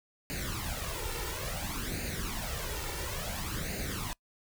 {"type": "noise with flanger", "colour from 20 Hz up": "pink", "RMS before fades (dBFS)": -36, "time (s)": [0.3, 4.13], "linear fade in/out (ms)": 0, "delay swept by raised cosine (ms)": [0.44, 2.24], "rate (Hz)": 0.58, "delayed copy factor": 0.7, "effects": ["noise-tail reverb RT60 0.1 s tail -24 dB re dry"]}